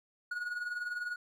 triangle tone with tremolo, 1451 Hz, F#6, 34 cents flat, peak -30 dBFS, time 0.31-1.16 s, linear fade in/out 5 ms, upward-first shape triangle, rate 20 Hz, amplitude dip 70%, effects none

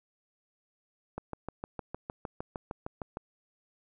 click train, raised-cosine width 1 ms, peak -22 dBFS, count 14, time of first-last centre 1.18-3.171 s, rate 6.53 Hz, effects none

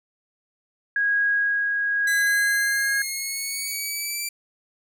sine tone with tremolo, 1646 Hz, G#6, 16 cents flat, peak -18 dBFS, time 0.96-3.02 s, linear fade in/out 2 ms, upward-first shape sine, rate 0.94 Hz, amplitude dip 30%
10% pulse exponential sweep, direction up, 2000 to 2349 Hz, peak -18 dBFS, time 2.07-4.29 s, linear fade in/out 5 ms
effects none

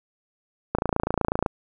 click train, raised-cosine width 1 ms, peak -8 dBFS, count 21, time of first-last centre 0.75-1.462 s, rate 28.1 Hz, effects none

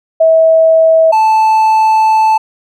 sine / triangle tone pair in turn, 647 / 876.5 Hz, E5 / A5, -32 / -7 cents, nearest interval perfect fourth, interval 525 cents, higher second, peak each -4 dBFS, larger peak neither, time 0.2-1.12 / 1.12-2.38 s, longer second, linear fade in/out 10 ms, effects none

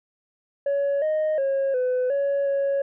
sine tone with pitch steps, 562 / 620 / 545 / 504 / 560 / 555 Hz, C#5 / D#5 / C#5 / B4 / C#5 / C#5, +24 / -6 / -29 / +35 / +18 / +2 cents, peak -18 dBFS, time 0.66-2.82 s, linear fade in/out 5 ms, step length 360 ms, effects tanh soft clip ceiling -19 dBFS

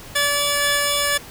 10% pulse tone pair together, 576 / 1726 Hz, D5 / A6, -34 / -34 cents, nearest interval octave + perfect fifth, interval 1900 cents, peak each -12 dBFS, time 0.15-1.18 s, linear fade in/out 10 ms, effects pink hiss -39 dBFS RMS until 1.3 s

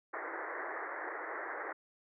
white band-pass noise, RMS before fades -41 dBFS, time 0.13-1.73 s, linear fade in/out 10 ms, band 310 to 2000 Hz, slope 96 dB/octave, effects none

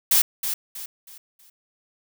blue noise with echo, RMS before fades -17 dBFS, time 0.11-0.22 s, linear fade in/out 5 ms, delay 320 ms, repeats 4, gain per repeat -9 dB, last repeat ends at 1.5 s, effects none

